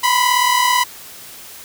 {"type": "tone pair together", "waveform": "sawtooth", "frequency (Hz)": [979, 1017.3], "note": ["B5", "C6"], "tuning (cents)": [-15, -49], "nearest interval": "minor second", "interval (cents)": 66, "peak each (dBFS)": [-11, -13], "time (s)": [0.03, 0.84], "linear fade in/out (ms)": 10, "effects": ["white hiss -37 dBFS RMS until 1.64 s"]}